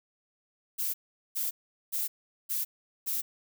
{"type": "noise bursts", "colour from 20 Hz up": "violet", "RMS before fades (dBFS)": -31, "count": 5, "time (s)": [0.78, 3.22], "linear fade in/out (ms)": 20, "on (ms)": 160, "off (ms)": 410, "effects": []}